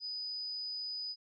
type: tone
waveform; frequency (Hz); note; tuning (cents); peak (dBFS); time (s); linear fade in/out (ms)
sine; 4978; D#8; 0; -37; 0-1.16; 50
effects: none